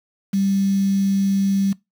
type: tone with quantisation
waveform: sine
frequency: 196 Hz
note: G3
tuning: in tune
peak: -16 dBFS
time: 0.33-1.73 s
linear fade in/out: 10 ms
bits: 6
effects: noise-tail reverb RT60 0.2 s tail -22 dB re dry